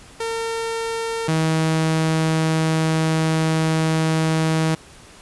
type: tone pair in turn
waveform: sawtooth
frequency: 455.6 / 159.6 Hz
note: A#4 / D#3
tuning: -40 / +44 cents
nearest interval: octave + tritone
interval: 1816 cents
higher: first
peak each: -19 / -13 dBFS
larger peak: second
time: 0.2-1.28 / 1.28-4.75 s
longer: second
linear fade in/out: 5 ms
effects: pink hiss -45 dBFS RMS until 5.21 s + resampled to 24000 Hz